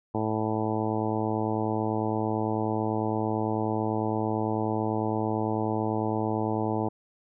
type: harmonic tone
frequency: 109 Hz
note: A2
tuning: 16 cents flat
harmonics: 1 / 2 / 3 / 4 / 5 / 6 / 7 / 8 / 9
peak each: -32 / -32 / -31 / -33 / -37 / -37 / -35 / -35 / -40 dBFS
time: 0.14-6.89 s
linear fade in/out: 10 ms
effects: none